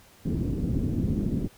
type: low-pass noise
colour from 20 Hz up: white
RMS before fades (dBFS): -27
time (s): 0.25-1.48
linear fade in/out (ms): 10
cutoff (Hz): 280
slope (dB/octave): 24
effects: pink hiss -55 dBFS RMS until 1.57 s